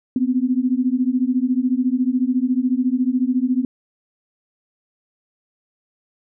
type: beating tone pair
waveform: sine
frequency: 246.9 / 260.9 Hz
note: B3 / C4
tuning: 0 / -5 cents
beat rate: 14 Hz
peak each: -19 dBFS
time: 0.16-3.65 s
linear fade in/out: 2 ms
effects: none